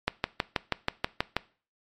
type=click train; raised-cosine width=0.3 ms; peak=-8 dBFS; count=9; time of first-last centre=0.08-1.366 s; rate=6.22 Hz; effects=noise-tail reverb RT60 0.4 s tail -20 dB re dry + MP3 64 kbps